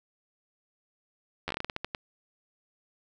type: slowing click train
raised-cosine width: 0.3 ms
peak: -16 dBFS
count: 12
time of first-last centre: 1.48-1.948 s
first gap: 11 ms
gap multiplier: 1.25
effects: none